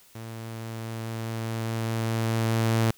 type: tone with level ramp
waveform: sawtooth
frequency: 113.1 Hz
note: A2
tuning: 48 cents sharp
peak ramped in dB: -33 to -16 dBFS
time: 0.15-2.91 s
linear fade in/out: 5 ms
effects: white hiss -56 dBFS RMS until 2.97 s